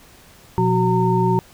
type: tone cluster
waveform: sine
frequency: 121.7 / 178.9 / 372.6 / 915 Hz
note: B2 / F3 / F#4 / A#5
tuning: -25 / +42 / +12 / -32 cents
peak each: -20 dBFS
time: 0.58-1.39 s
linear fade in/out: 0 ms
effects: pink hiss -48 dBFS RMS until 1.53 s